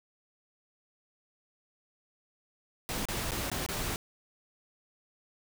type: noise with dropouts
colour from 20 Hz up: pink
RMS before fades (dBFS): -34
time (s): 2.89-3.96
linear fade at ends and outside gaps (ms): 0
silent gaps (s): 3.054-3.086 / 3.309-3.318 / 3.5-3.516 / 3.663-3.688
effects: none